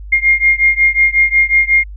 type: beating tone pair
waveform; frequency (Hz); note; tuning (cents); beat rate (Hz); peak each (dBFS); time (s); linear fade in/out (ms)
sine; 2123 / 2128.5; C7 / C7; +25 / +29; 5.5; -11 / -12; 0.12-1.84; 10
effects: added 50 Hz sine -27 dBFS peak until 1.96 s